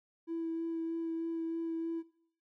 triangle tone with vibrato, 329.6 Hz, E4, in tune, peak -30 dBFS, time 0.27-2.03 s, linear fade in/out 50 ms, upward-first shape sine, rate 3.2 Hz, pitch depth 12 cents each way, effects noise-tail reverb RT60 0.6 s tail -21 dB re dry + tanh soft clip ceiling -31 dBFS

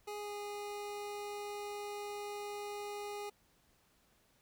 25% pulse tone with pitch glide, 415.3 to 411.5 Hz, G#4 to G#4, 0 to -16 cents, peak -37 dBFS, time 0.07-3.3 s, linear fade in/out 10 ms, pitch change -16 cents, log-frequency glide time 0.18-0.32 s, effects pink hiss -71 dBFS RMS until 4.41 s

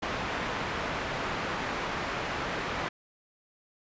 white low-pass noise, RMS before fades -33 dBFS, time 0.02-2.89 s, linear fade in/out 10 ms, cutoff 1700 Hz, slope 12 dB/octave, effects resampled to 16000 Hz

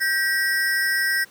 square ring-modulated tone, 1747 Hz, A6, 13 cents flat, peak -17 dBFS, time 0-1.25 s, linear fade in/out 20 ms, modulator 166 Hz, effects pink hiss -51 dBFS RMS until 1.3 s + high-pass 150 Hz 12 dB/octave

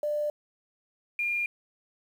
sine tone pair in turn, 595 / 2408 Hz, D5 / D7, +22 / +43 cents, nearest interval 2 octaves, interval 2421 cents, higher second, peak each -26 dBFS, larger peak neither, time 0.03-0.3 / 1.19-1.46 s, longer neither, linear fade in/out 2 ms, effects 9-bit

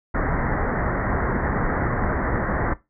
pink low-pass noise, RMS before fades -23 dBFS, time 0.14-2.74 s, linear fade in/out 10 ms, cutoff 2000 Hz, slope 96 dB/octave, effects noise-tail reverb RT60 0.2 s tail -17 dB re dry

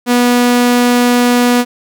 sawtooth tone, 243.9 Hz, B3, 21 cents flat, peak -4 dBFS, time 0.06-1.65 s, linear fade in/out 50 ms, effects none

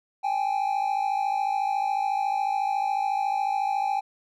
triangle tone pair together, 790 / 844 Hz, G5 / G#5, +13 / +28 cents, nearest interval minor second, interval 115 cents, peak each -23 / -26 dBFS, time 0.23-4.01 s, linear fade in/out 20 ms, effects none

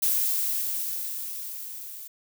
violet noise with level ramp, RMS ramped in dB -23 to -41 dBFS, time 0.02-2.08 s, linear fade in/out 10 ms, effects none

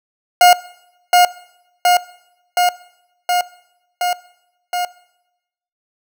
40% pulse tone with echo, 714 Hz, F5, 38 cents sharp, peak -5 dBFS, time 0.41-0.53 s, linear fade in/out 2 ms, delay 720 ms, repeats 6, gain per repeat -2 dB, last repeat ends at 4.85 s, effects noise-tail reverb RT60 0.9 s tail -20 dB re dry

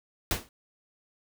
pink noise with exponential decay, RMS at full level -23 dBFS, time 0.31-0.49 s, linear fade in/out 1 ms, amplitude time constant 37 ms, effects none

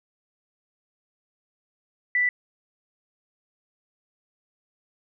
sine tone, 1976 Hz, B6, in tune, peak -19 dBFS, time 2.15-2.29 s, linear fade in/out 2 ms, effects none

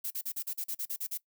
violet noise bursts, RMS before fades -35 dBFS, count 11, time 0.04-1.177 s, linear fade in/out 10 ms, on 67 ms, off 40 ms, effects noise-tail reverb RT60 0.1 s tail -20 dB re dry

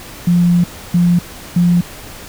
sine tone bursts at uneven times, 174.61 Hz, F3, in tune, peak -8 dBFS, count 3, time 0.27-0.64 / 0.94-1.19 / 1.56-1.81 s, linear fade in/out 5 ms, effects pink hiss -33 dBFS RMS until 2.28 s

